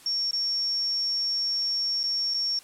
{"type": "tone with dropouts", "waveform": "sine", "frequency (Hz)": 5500, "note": "F8", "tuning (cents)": -27, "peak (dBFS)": -24, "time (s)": [0.06, 2.59], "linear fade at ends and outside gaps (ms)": 2, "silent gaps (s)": [[0.31, 0.331], [2.032, 2.037], [2.339, 2.343]], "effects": ["white hiss -51 dBFS RMS until 2.63 s", "low-pass 11000 Hz 12 dB/octave"]}